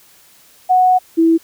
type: tone pair in turn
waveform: sine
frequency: 737 / 328.3 Hz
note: F#5 / E4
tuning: -7 / -7 cents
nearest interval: octave + major second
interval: 1400 cents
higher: first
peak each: -8 dBFS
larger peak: neither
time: 0.69-0.99 / 1.17-1.38 s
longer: first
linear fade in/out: 20 ms
effects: white hiss -48 dBFS RMS until 1.43 s